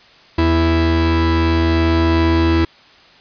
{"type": "tone pair together", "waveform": "45% pulse", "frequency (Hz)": [82.41, 330], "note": ["E2", "E4"], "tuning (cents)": [0, 2], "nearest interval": "2 octaves", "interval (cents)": 2402, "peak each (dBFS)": -15, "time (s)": [0.38, 2.65], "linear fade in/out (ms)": 5, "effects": ["white hiss -46 dBFS RMS until 3.2 s", "resampled to 11025 Hz"]}